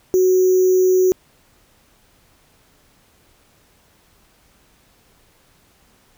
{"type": "tone with sample-and-hold", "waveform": "sine", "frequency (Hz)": 370, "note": "F#4", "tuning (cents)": 0, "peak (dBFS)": -11, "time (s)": [0.14, 1.12], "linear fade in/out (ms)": 0, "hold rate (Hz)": 6300, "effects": ["pink hiss -56 dBFS RMS until 6.17 s"]}